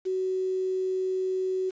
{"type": "tone with quantisation", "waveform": "sine", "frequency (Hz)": 374.6, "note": "F#4", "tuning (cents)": 21, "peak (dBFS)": -25, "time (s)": [0.05, 1.71], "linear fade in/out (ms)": 20, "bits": 8, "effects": ["resampled to 16000 Hz"]}